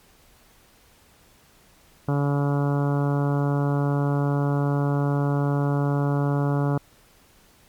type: harmonic tone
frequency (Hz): 142.5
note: C#3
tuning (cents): +48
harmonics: 1 / 2 / 3 / 4 / 5 / 6 / 7 / 8 / 9 / 10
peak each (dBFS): -21 / -27 / -31 / -33 / -35 / -37 / -38 / -39 / -40 / -41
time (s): 2.08-6.78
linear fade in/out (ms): 5
effects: pink hiss -56 dBFS RMS until 7.68 s + MP3 96 kbps

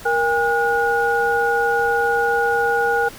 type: tone cluster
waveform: sine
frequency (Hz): 468.6 / 809 / 1445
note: A#4 / G#5 / F#6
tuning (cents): +9 / -46 / -41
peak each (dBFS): -20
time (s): 0.05-3.09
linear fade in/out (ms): 10
effects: pink hiss -39 dBFS RMS until 3.18 s

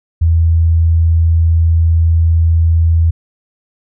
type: tone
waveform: sine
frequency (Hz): 82.41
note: E2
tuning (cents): 0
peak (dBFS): -7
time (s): 0.21-3.11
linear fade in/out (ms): 10
effects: none

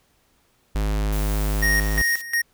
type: tone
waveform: square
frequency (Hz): 51.91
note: G#1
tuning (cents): 0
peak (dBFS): -21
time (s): 0.75-2.02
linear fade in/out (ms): 5
type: noise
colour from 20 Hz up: blue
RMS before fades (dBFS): -36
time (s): 1.12-2.22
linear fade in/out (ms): 10
type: tone with tremolo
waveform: square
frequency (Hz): 1864.7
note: A#6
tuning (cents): 0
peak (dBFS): -19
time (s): 1.62-2.42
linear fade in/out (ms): 10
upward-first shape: square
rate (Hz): 2.8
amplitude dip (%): 80
effects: pink hiss -63 dBFS RMS until 2.53 s

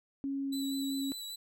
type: tone with pitch glide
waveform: sine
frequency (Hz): 275.2 to 273.1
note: C#4 to C#4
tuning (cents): -12 to -26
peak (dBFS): -32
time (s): 0.24-1.12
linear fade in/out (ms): 0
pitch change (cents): -14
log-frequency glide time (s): 0.43-0.53
type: tone with vibrato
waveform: sawtooth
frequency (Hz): 3951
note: B7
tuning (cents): 0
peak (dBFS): -37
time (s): 0.52-1.36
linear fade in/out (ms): 10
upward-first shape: sine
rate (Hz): 5.1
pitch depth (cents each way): 22
effects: none

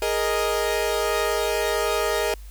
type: chord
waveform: sawtooth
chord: Ab suspended second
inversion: none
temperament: equal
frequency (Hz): 415.3 / 466.2 / 622.3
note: Ab4 / Bb4 / Eb5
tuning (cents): 0 / 0 / 0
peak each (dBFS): -22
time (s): 0.02-2.34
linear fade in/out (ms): 2
effects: added 50 Hz sine -37 dBFS peak until 2.5 s + white hiss -53 dBFS RMS until 2.5 s

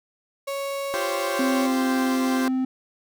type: tone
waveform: 35% pulse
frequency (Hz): 554.4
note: C#5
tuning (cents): 0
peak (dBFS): -25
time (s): 0.47-1.67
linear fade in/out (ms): 10
type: chord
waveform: 15% pulse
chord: F suspended second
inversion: none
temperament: equal with one note detuned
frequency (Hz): 345.8 / 392 / 523.3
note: F4 / G4 / C5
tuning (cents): -17 / 0 / 0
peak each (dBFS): -25 / -24 / -24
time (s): 0.94-2.48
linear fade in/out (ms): 0
type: tone with pitch glide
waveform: triangle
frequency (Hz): 261.9 to 259.5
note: C4 to C4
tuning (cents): +2 to -14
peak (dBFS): -19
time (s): 1.39-2.65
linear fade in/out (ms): 5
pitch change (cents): -16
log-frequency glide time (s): 1.63-2.42
effects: none

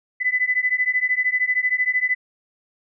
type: beating tone pair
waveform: sine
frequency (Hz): 1997 / 2010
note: B6 / B6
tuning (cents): +19 / +30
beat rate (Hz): 13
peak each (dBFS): -21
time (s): 0.2-2.15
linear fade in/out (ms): 20
effects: none

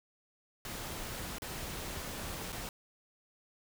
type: noise with dropouts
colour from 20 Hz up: pink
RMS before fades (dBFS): -41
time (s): 0.65-2.69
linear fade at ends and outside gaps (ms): 1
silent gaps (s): 1.384-1.42 / 2.522-2.527
effects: none

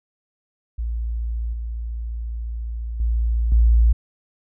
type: tone with level steps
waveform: sine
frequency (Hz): 57.2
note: A#1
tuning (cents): -32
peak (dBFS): -22 / -25 / -17 / -11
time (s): 0.78-3.93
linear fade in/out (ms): 10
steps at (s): 1.53 / 3 / 3.52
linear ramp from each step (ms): 2
effects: none

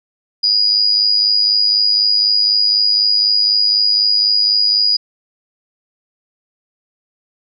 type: tone with amplitude modulation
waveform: sine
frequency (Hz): 4900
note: D#8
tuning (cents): -27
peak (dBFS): -8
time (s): 0.43-4.97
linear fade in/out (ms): 10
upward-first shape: sine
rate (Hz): 104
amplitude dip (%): 55
effects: none

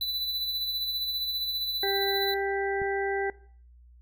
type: tone with tremolo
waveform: square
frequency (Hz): 3983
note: B7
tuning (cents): +14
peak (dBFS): -28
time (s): 0.01-2.34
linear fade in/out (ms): 2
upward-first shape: sine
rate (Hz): 15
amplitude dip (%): 40
type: harmonic tone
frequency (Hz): 394.3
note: G4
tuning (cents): +10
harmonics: 1 / 2 / 4 / 5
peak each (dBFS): -29 / -32 / -35 / -36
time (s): 1.83-3.3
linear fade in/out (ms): 2
type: click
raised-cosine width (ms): 5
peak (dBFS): -29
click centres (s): 2.818
effects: noise-tail reverb RT60 0.5 s tail -19 dB re dry + added 60 Hz sine -51 dBFS peak until 4.01 s

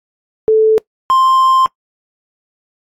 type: tone pair in turn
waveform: sine / triangle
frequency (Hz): 437.8 / 1049.1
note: A4 / C6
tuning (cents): -9 / +4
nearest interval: octave + minor third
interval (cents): 1513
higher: second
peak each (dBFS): -6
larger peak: neither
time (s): 0.48-0.78 / 1.1-1.66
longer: second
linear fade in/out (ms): 0
effects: noise-tail reverb RT60 0.1 s tail -22 dB re dry + AAC 64 kbps

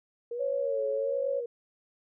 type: tone with vibrato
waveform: sine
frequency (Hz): 466.2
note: A#4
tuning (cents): 0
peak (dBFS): -32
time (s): 0.31-1.46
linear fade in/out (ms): 5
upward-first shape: sine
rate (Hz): 1.3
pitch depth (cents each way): 140
type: tone with pitch glide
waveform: sine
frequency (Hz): 555 to 551.2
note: C#5 to C#5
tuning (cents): +2 to -10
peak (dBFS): -28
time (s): 0.39-1.41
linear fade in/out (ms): 20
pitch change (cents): -12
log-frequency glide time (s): 0.57-1.18
effects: none

